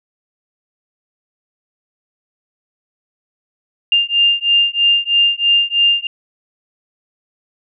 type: beating tone pair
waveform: sine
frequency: 2800 / 2803.1 Hz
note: F7 / F7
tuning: +4 / +6 cents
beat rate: 3.1 Hz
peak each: -14 dBFS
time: 3.92-6.07 s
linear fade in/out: 2 ms
effects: none

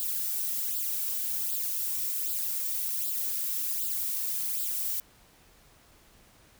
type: noise with flanger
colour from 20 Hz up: violet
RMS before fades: -31 dBFS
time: 0-5 s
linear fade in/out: 0 ms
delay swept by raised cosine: 0.24 to 2.64 ms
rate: 1.3 Hz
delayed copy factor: +0.8
effects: pink hiss -59 dBFS RMS until 6.59 s

